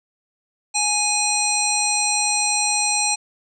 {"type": "harmonic tone", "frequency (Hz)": 830.6, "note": "G#5", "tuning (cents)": 0, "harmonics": [1, 3, 5, 7, 9, 10], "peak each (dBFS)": [-25, -25, -25, -25, -25, -25], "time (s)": [0.74, 3.16], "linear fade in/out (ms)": 20, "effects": []}